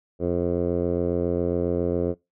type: tone with low-pass filter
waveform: 10% pulse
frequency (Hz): 87.31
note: F2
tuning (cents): 0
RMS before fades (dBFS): -24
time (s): 0.19-2.15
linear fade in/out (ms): 50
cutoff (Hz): 490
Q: 2.5
effects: noise-tail reverb RT60 0.2 s tail -21 dB re dry